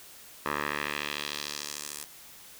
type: tone with band-pass filter sweep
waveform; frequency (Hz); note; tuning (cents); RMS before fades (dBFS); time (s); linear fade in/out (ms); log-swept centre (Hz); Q
10% pulse; 73.42; D2; 0; -35; 0.46-2.04; 0; 1300 to 9900; 1.4
effects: white hiss -50 dBFS RMS until 2.59 s